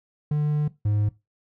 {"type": "tone pair in turn", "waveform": "triangle", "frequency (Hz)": [149.3, 104.44], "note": ["D3", "G#2"], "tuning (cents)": [29, 10], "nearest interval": "tritone", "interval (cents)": 619, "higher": "first", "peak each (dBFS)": -18, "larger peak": "neither", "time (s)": [[0.31, 0.68], [0.85, 1.09]], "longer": "first", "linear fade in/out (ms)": 5, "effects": ["noise-tail reverb RT60 0.2 s tail -17 dB re dry"]}